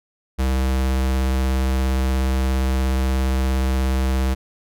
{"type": "tone with vibrato", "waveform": "square", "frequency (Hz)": 65.41, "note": "C2", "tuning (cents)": 0, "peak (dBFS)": -18, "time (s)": [0.38, 4.35], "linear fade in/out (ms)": 20, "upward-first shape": "sine", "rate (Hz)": 17, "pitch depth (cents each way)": 13, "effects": []}